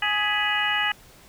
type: harmonic tone with a mistuned harmonic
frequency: 417.8 Hz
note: G#4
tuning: 10 cents sharp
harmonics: 2 / 3 / 4 / 5 / 6 / 7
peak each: -29 / -31 / -27 / -27 / -30 / -27 dBFS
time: 0.02-0.92 s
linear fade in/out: 5 ms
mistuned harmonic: 5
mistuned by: -96 cents
effects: pink hiss -51 dBFS RMS until 1.28 s